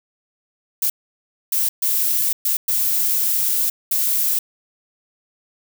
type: noise bursts at uneven times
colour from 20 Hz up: violet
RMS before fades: -19 dBFS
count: 6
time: 0.82-0.9 / 1.52-1.69 / 1.82-2.33 / 2.45-2.57 / 2.68-3.7 / 3.91-4.39 s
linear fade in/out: 5 ms
effects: none